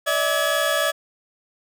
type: tone cluster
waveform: 30% pulse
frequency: 581 / 644 / 1689 Hz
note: D5 / E5 / G#6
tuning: -19 / -41 / +29 cents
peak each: -21 dBFS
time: 0.06-0.92 s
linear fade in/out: 20 ms
effects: none